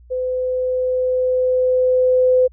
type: tone with level ramp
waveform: sine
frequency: 508 Hz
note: B4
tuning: 49 cents sharp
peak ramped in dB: -19 to -10 dBFS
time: 0.1-2.48 s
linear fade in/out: 20 ms
effects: added 60 Hz sine -43 dBFS peak until 2.52 s